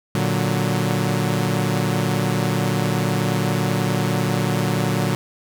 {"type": "chord", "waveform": "sawtooth", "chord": "Bb augmented", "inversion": "none", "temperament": "equal", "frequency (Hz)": [116.54, 146.83, 185], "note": ["Bb2", "D3", "F#3"], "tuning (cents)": [0, 0, 0], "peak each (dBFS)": -19, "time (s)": [0.15, 5.15], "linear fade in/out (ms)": 0, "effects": []}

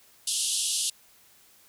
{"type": "band-pass noise", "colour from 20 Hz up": "white", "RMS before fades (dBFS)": -28, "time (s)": [0.27, 0.9], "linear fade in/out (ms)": 5, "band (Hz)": [2800, 11000], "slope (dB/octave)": 96, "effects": ["white hiss -58 dBFS RMS until 1.68 s"]}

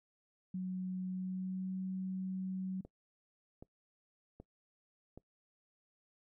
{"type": "tone with pitch glide", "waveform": "sine", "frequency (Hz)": [185, 187.8], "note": ["F#3", "F#3"], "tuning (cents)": [0, 26], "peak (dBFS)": -36, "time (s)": [0.54, 2.81], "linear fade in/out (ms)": 5, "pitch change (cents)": 26, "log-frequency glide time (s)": [1.08, 1.74]}
{"type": "click train", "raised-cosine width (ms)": 2, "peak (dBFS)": -36, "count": 4, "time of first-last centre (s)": [2.85, 5.176], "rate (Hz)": 1.29}
{"effects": ["noise-tail reverb RT60 0.1 s tail -21 dB re dry"]}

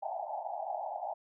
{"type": "band-pass noise", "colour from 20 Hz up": "white", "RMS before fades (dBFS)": -38, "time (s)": [0.02, 1.14], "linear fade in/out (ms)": 10, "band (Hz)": [630, 860], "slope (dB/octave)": 96, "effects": []}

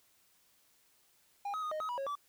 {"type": "tone with pitch steps", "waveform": "triangle", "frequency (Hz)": [808, 1269, 1236, 619, 1269, 974, 547, 1156], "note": ["G#5", "D#6", "D#6", "D#5", "D#6", "B5", "C#5", "D6"], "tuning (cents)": [-48, 34, -12, -9, 34, -24, -23, -28], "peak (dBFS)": -33, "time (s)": [1.45, 2.154], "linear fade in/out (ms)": 5, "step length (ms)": 88, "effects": ["white hiss -69 dBFS RMS until 2.28 s"]}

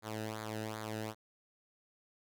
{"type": "tone with flanger", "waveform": "sawtooth", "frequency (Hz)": 108.9, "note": "A2", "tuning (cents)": -17, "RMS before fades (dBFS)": -41, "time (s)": [0.02, 1.15], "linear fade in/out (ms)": 50, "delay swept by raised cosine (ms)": [0.35, 0.92], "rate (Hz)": 2.6, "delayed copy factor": -0.75, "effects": []}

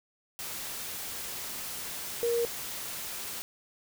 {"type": "tone in noise", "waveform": "sine", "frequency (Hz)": 470, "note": "A#4", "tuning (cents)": 14, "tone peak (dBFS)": -25, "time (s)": [2.23, 2.45], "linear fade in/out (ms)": 0, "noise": "white", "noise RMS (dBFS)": -38, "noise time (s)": [0.39, 3.42], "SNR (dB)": 10, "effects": []}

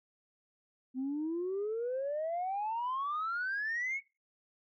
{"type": "exponential sweep", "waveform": "sine", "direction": "up", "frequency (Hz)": [252.3, 2244], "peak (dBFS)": -31, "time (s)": [0.94, 4.01], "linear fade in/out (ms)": 50, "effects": ["noise-tail reverb RT60 0.3 s tail -23 dB re dry", "tanh soft clip ceiling -29 dBFS"]}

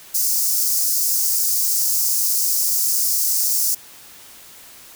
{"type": "high-pass noise", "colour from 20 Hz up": "white", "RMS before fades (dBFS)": -19, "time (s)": [0.14, 3.75], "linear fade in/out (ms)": 10, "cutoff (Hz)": 4900, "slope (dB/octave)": 48, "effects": ["white hiss -43 dBFS RMS until 4.95 s"]}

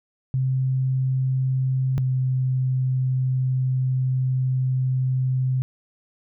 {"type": "tone pair in turn", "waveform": "sine", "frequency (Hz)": [130.9, 129.47], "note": ["C3", "C3"], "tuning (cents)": [1, -18], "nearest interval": "unison", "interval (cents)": 19, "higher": "first", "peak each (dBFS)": -19, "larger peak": "neither", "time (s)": [[0.34, 1.98], [1.98, 5.62]], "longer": "second", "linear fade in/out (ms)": 0, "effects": []}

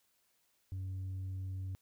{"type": "tone with tanh clipping", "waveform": "sine", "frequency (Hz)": 94.4, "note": "F#2", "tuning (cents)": 35, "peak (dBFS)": -38, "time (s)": [0.72, 1.75], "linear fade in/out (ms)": 0, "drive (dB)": 2, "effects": ["white hiss -75 dBFS RMS until 1.81 s"]}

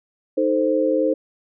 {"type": "chord", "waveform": "sine", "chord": "A diminished", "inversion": "second", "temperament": "equal", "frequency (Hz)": [311.1, 440, 523.3], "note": ["Eb4", "A4", "C5"], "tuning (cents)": [0, 0, 0], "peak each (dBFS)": [-21, -23, -19], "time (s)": [0.37, 1.14], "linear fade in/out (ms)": 10, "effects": []}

